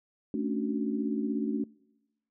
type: chord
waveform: sine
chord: D major seventh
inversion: second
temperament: equal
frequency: 220 / 277.2 / 293.7 / 370 Hz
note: A3 / C#4 / D4 / F#4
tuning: 0 / 0 / 0 / 0 cents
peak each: -32 / -33 / -34 / -37 dBFS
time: 0.34-1.64 s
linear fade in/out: 2 ms
effects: noise-tail reverb RT60 1.0 s tail -25 dB re dry